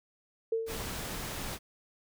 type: tone with exponential decay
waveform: sine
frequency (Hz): 451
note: A4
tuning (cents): +43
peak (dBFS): -25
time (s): 0.52-1.03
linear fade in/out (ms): 5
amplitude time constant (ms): 110
type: noise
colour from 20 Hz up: pink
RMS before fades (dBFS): -38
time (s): 0.66-1.59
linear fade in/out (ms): 50
effects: none